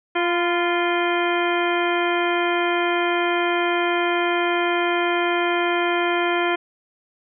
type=harmonic tone with a mistuned harmonic; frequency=348.6 Hz; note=F4; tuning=3 cents flat; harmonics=1 / 2 / 3 / 4 / 5 / 6 / 7 / 9; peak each=-22 / -25 / -27 / -28 / -29 / -30 / -30 / -32 dBFS; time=0.15-6.56 s; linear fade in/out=10 ms; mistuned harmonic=3; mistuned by=-35 cents; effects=none